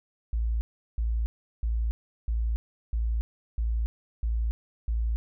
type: tone bursts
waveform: sine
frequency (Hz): 56.5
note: A1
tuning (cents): +47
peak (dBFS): -24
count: 8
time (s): 0.33-5.16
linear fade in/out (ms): 0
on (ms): 280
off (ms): 370
effects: none